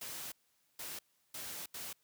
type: noise bursts at uneven times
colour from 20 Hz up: white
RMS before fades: -44 dBFS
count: 4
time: 0.01-0.32 / 0.79-0.99 / 1.34-1.66 / 1.74-1.93 s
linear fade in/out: 5 ms
effects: white hiss -75 dBFS RMS until 2.03 s + high-pass 60 Hz 12 dB/octave